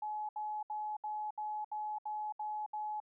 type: tone bursts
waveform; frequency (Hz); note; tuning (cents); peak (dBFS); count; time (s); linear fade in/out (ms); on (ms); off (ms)
sine; 849; G#5; +38; -36; 9; 0.02-3.002; 5; 270; 69
effects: none